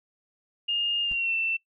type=tone with pitch glide; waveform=sine; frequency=2830 to 2679 Hz; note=F7 to E7; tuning=+22 to +27 cents; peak=-24 dBFS; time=0.68-1.57 s; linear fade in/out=10 ms; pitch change=-95 cents; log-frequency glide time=1.02-1.35 s
type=noise with exponential decay; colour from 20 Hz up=brown; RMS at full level=-34 dBFS; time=1.11-1.18 s; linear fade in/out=5 ms; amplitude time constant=15 ms
effects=noise-tail reverb RT60 0.1 s tail -22 dB re dry